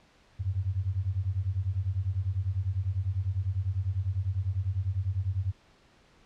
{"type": "beating tone pair", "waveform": "sine", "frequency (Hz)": [89.9, 99.9], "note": ["F#2", "G2"], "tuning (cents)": [-49, 33], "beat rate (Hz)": 10, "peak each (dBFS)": -30, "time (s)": [0.39, 5.52], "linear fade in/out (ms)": 20, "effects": ["pink hiss -61 dBFS RMS until 6.25 s", "low-pass 5000 Hz 12 dB/octave"]}